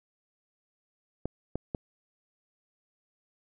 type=clicks; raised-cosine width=2 ms; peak=-18 dBFS; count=3; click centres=1.256 / 1.556 / 1.748 s; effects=none